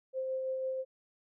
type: tone with tremolo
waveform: sine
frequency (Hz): 523.3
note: C5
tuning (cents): 0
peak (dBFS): -31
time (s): 0.13-0.85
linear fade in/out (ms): 50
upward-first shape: sine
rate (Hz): 6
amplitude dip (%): 25
effects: none

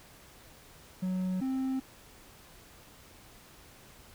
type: tone pair in turn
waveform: triangle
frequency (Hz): 185 / 263.3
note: F#3 / C4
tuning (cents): 0 / +11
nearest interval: tritone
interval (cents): 611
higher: second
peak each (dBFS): -27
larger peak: neither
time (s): 1.02-1.41 / 1.41-1.8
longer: neither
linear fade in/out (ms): 10
effects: pink hiss -55 dBFS RMS until 4.14 s

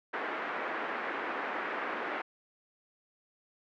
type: band-pass noise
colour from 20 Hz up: white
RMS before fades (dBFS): -36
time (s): 0.13-2.22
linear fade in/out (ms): 10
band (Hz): 270 to 1900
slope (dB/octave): 24
effects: none

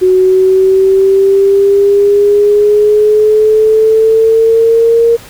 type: exponential sweep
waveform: sine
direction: up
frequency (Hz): 369.2 to 466.2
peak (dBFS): -4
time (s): 0.01-5.17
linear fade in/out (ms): 20
effects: pink hiss -34 dBFS RMS until 5.29 s

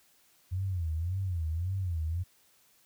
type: tone with vibrato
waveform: sine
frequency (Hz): 87.31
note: F2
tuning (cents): 0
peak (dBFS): -29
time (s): 0.51-2.24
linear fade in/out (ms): 20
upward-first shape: sine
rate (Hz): 1.8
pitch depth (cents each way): 180
effects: white hiss -65 dBFS RMS until 2.85 s

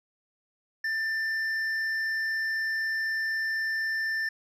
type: tone with hard clipping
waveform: sine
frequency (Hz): 1782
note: A6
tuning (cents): +22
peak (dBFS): -28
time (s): 0.84-4.29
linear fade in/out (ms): 5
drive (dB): 5
effects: resampled to 32000 Hz

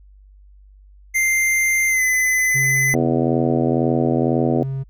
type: tone with pitch glide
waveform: square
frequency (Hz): 2093 to 2023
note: C7 to B6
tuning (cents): 0 to +41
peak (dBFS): -16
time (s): 1.14-2.95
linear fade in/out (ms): 20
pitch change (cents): -59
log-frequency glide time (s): 1.88-2.03
type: tone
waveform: triangle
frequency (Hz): 134.8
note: C#3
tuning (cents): -48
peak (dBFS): -20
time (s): 2.54-4.84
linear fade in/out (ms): 20
type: harmonic tone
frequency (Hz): 82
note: E2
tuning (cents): -9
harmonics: 3 / 4 / 5 / 6 / 7 / 8 / 9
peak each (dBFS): -20 / -22 / -24 / -26 / -27 / -28 / -29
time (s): 2.94-4.63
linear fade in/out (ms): 0
effects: added 49 Hz sine -44 dBFS peak until 4.89 s

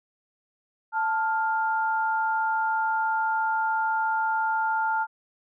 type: tone pair together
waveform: sine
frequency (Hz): 883 / 1401.7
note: A5 / F6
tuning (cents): +6 / +6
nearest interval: minor sixth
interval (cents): 800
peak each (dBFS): -24 / -27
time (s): 0.92-5.07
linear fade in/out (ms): 50
effects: none

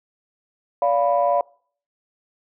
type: chord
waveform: sine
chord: B diminished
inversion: first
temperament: equal with one note detuned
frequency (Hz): 574.6 / 698.5 / 987.8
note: D5 / F5 / B5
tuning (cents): -38 / 0 / 0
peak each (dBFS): -19 / -19 / -23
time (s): 0.82-1.41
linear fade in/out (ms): 2
effects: noise-tail reverb RT60 0.5 s tail -25 dB re dry + tanh soft clip ceiling -7 dBFS

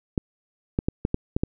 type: clicks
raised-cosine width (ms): 3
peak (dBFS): -9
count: 7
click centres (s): 0.178 / 0.789 / 0.885 / 1.051 / 1.144 / 1.365 / 1.435
effects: none

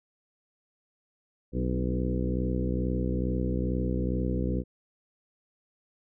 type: harmonic tone with a mistuned harmonic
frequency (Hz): 62.3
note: B1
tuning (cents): +16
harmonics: 1 / 2 / 3 / 4 / 5 / 6 / 7 / 8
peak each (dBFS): -30 / -33 / -32 / -35 / -36 / -38 / -40 / -38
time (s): 1.52-4.64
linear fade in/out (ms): 50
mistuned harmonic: 4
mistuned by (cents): +40
effects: none

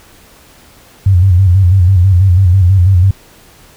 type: tone with vibrato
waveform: sine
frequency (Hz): 92.5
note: F#2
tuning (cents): 0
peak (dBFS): -4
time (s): 1.06-3.11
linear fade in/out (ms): 5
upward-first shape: square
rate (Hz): 6.1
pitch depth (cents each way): 83
effects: pink hiss -42 dBFS RMS until 3.76 s

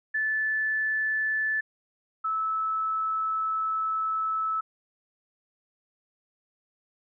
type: tone pair in turn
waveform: sine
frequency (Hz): 1745 / 1304.9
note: A6 / E6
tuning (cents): -15 / -18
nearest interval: perfect fourth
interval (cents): 503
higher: first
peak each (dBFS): -24 / -25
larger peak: first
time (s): 0.14-1.61 / 2.24-4.61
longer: second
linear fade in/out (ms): 10
effects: none

